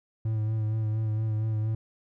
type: tone with vibrato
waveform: triangle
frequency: 109.1 Hz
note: A2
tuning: 14 cents flat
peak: -23 dBFS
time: 0.25-1.75 s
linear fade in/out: 5 ms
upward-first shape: sine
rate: 4.3 Hz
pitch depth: 28 cents each way
effects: none